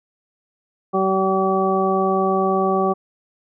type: harmonic tone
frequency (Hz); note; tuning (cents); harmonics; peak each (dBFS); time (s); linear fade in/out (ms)
191; G3; -45; 1 / 2 / 3 / 4 / 6; -23 / -20 / -25 / -22 / -23; 0.93-2.94; 20
effects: none